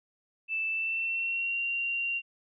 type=tone with pitch glide; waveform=sine; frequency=2643 to 2763 Hz; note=E7 to F7; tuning=+4 to -19 cents; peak=-28 dBFS; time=0.48-2.22 s; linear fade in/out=50 ms; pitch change=+77 cents; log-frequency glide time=0.69-1.59 s; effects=none